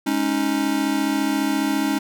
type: chord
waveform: square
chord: Ab suspended fourth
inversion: none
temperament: just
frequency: 207.7 / 276.9 / 311.5 Hz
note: Ab3 / Db4 / Eb4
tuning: 0 / -2 / +2 cents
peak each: -28 / -23 / -24 dBFS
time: 0.06-1.99 s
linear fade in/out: 10 ms
effects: none